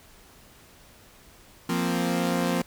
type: chord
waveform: sawtooth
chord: F suspended fourth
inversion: none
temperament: equal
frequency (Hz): 174.61 / 233.1 / 261.6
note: F3 / Bb3 / C4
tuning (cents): 0 / 0 / 0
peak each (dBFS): -23 / -25 / -25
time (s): 1.69-2.62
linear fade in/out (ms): 5
effects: pink hiss -53 dBFS RMS until 2.66 s